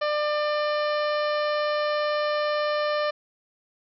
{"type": "harmonic tone", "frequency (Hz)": 597, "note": "D5", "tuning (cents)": 28, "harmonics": [1, 2, 3, 4, 5, 6, 7, 8, 9], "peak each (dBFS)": [-24, -29, -33, -39, -39, -45, -40, -45, -45], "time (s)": [0.01, 3.11], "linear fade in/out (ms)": 10, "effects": []}